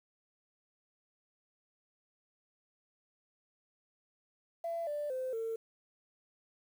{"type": "tone with pitch steps", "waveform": "sine", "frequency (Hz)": [673, 589.3, 516, 451.8], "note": ["E5", "D5", "C5", "A4"], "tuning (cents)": [36, 6, -24, 46], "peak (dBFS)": -33, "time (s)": [4.64, 5.56], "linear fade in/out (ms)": 5, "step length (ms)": 230, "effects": ["tanh soft clip ceiling -30 dBFS", "10-bit"]}